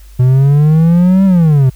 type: exponential two-way sweep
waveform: triangle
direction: up then down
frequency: 123.8 to 196 to 126.3 Hz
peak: -3 dBFS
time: 0.19-1.7 s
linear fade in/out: 10 ms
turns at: 1.25 s
effects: added 50 Hz sine -33 dBFS peak until 1.75 s + white hiss -47 dBFS RMS until 1.75 s